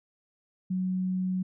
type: tone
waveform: sine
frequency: 185.2 Hz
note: F#3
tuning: 2 cents sharp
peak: -26 dBFS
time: 0.7-1.43 s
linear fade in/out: 10 ms
effects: none